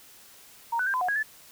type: tone with pitch steps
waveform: sine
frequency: 930 / 1494 / 1588 / 1015 / 727 / 1652 / 1739 Hz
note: A#5 / F#6 / G6 / B5 / F#5 / G#6 / A6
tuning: -4 / +16 / +22 / +47 / -31 / -10 / -21 cents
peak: -24 dBFS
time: 0.72-1.231 s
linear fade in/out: 10 ms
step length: 73 ms
effects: white hiss -52 dBFS RMS until 1.51 s